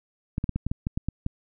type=clicks; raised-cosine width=5 ms; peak=-14 dBFS; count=10; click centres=0.381 / 0.441 / 0.493 / 0.56 / 0.666 / 0.715 / 0.869 / 0.975 / 1.086 / 1.264 s; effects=none